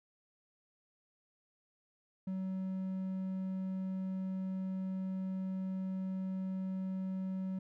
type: tone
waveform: triangle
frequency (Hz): 188.7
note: F#3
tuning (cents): +34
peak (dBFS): -33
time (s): 2.27-7.59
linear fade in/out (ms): 5
effects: none